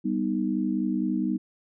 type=chord; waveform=sine; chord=G augmented; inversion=none; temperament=equal; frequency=196 / 246.9 / 311.1 Hz; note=G3 / B3 / D#4; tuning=0 / 0 / 0 cents; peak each=-28 dBFS; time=0.04-1.38 s; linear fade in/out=20 ms; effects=none